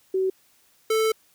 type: tone pair in turn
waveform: sine / square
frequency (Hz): 378.4 / 440.3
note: F#4 / A4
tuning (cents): +39 / +1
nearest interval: minor third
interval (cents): 262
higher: second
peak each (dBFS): -20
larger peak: neither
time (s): 0.14-0.3 / 0.9-1.12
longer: second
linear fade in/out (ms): 5
effects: white hiss -61 dBFS RMS until 1.34 s